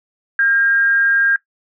sine tone with amplitude modulation, 1611 Hz, G6, 47 cents sharp, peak -10 dBFS, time 0.39-1.36 s, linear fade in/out 2 ms, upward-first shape sine, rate 248 Hz, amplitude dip 35%, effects noise-tail reverb RT60 0.1 s tail -18 dB re dry

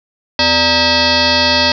sine tone with frequency modulation, 2612 Hz, E7, 17 cents flat, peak -9 dBFS, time 0.39-1.72 s, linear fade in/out 2 ms, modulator 337 Hz, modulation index 7.1, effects none

